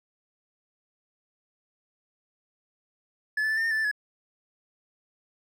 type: tone with pitch steps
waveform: triangle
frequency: 1722 / 1747 / 1757 / 1805 / 1824 / 1751 / 1765 / 1694 Hz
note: A6 / A6 / A6 / A6 / A#6 / A6 / A6 / G#6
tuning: -38 / -13 / -3 / +44 / -38 / -9 / +5 / +34 cents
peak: -22 dBFS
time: 3.37-3.914 s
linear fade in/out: 5 ms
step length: 68 ms
effects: none